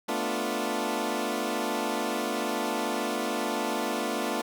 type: chord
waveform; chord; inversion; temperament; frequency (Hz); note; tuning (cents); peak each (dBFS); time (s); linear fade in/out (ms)
15% pulse; B half-diminished seventh; third; equal; 220 / 246.9 / 293.7 / 349.2; A3 / B3 / D4 / F4; 0 / 0 / 0 / 0; -27; 0.08-4.42; 10
effects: none